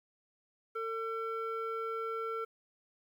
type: tone with low-pass filter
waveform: square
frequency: 450 Hz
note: A4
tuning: 39 cents sharp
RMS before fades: -37 dBFS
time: 0.75-2.45 s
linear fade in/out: 10 ms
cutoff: 1600 Hz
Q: 7.4
effects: 11-bit